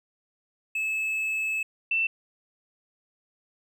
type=tone pair in turn; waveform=triangle / sine; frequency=2600 / 2672 Hz; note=E7 / E7; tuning=-24 / +23 cents; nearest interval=unison; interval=47 cents; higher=second; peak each=-24 / -22 dBFS; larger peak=second; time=0.75-1.63 / 1.91-2.07 s; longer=first; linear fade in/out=5 ms; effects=none